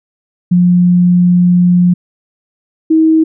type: tone pair in turn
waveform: sine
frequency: 177.6 / 319 Hz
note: F3 / D#4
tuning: +29 / +43 cents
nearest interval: minor seventh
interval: 1014 cents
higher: second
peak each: -5 dBFS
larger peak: neither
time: 0.51-1.94 / 2.9-3.24 s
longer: first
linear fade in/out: 10 ms
effects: none